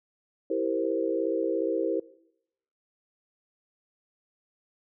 sine chord, C dominant seventh, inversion first, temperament equal, 329.6 / 392 / 466.2 / 523.3 Hz, E4 / G4 / Bb4 / C5, 0 / 0 / 0 / 0 cents, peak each -30 / -31 / -30 / -31 dBFS, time 0.5-2 s, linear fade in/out 5 ms, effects noise-tail reverb RT60 0.8 s tail -21 dB re dry

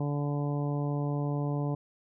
harmonic tone, 144.7 Hz, D3, 25 cents flat, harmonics 1 / 2 / 3 / 4 / 5 / 6 / 7, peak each -29 / -35 / -39 / -41 / -43 / -45 / -46 dBFS, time 0-1.75 s, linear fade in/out 5 ms, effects none

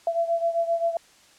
sine beating tone pair, 671 / 678.6 Hz, E5 / F5, +31 / -50 cents, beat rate 7.6 Hz, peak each -23 / -27 dBFS, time 0.07-0.97 s, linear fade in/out 2 ms, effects white hiss -55 dBFS RMS until 1.38 s + low-pass 8000 Hz 12 dB/octave

